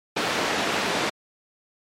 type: band-pass noise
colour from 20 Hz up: pink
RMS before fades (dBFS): -25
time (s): 0.16-1.1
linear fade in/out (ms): 10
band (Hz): 270 to 4300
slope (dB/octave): 12
effects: MP3 64 kbps